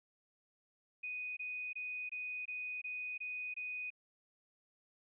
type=tone bursts; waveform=sine; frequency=2489 Hz; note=D#7; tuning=in tune; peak=-39 dBFS; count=8; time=1.03-3.904 s; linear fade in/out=10 ms; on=340 ms; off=22 ms; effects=none